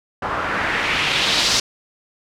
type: noise with low-pass filter sweep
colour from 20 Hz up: white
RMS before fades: -20 dBFS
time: 0.22-1.6 s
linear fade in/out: 5 ms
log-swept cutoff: 1100 to 5400 Hz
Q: 2
effects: none